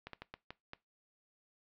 slowing click train, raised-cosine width 0.3 ms, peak -28 dBFS, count 6, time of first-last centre 0.07-0.734 s, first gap 63 ms, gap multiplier 1.38, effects noise-tail reverb RT60 0.2 s tail -20 dB re dry + low-pass 5000 Hz 12 dB/octave

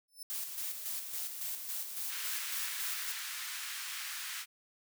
10% pulse tone with exponential growth, 5290 Hz, E8, 5 cents sharp, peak -34 dBFS, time 0.08-0.23 s, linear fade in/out 5 ms, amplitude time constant 31 ms
blue noise with tremolo, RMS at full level -38 dBFS, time 0.3-3.12 s, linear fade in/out 0 ms, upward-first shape square, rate 3.6 Hz, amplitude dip 45%
pink high-pass noise, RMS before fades -41 dBFS, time 2.08-4.46 s, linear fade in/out 50 ms, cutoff 1400 Hz, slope 24 dB/octave
effects none

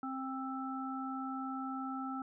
harmonic tone, 264.3 Hz, C4, 18 cents sharp, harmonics 1 / 3 / 5, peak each -39 / -44 / -42 dBFS, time 0.03-2.22 s, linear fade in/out 2 ms, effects none

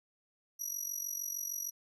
30% pulse tone with amplitude modulation, 5800 Hz, F#8, 35 cents flat, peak -29 dBFS, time 0.59-1.71 s, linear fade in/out 20 ms, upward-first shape sine, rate 46.5 Hz, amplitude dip 80%, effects none

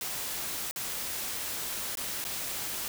white noise with dropouts, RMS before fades -35 dBFS, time 0.01-2.88 s, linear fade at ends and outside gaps 1 ms, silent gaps 0.711-0.76 / 1.954-1.972 / 2.241-2.25 s, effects none

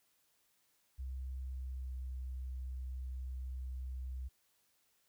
sine tone with pitch glide, 64.9 to 64.04 Hz, C2 to C2, -13 to -37 cents, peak -39 dBFS, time 0.98-4.29 s, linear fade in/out 20 ms, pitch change -24 cents, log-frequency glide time 1.47-1.91 s, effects white hiss -75 dBFS RMS until 5.08 s

